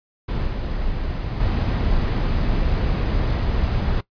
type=noise with level steps; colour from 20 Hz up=brown; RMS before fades=-23 / -25 / -20 dBFS; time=0.28-4.01 s; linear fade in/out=10 ms; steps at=0.47 / 1.4 s; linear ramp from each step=2 ms; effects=noise-tail reverb RT60 0.1 s tail -18 dB re dry + resampled to 11025 Hz